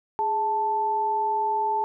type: tone pair together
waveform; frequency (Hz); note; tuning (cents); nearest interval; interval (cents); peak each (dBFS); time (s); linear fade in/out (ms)
sine; 415.3 / 880; G#4 / A5; 0 / 0; octave + minor second; 1300; -31 / -22; 0.19-1.84; 0
effects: none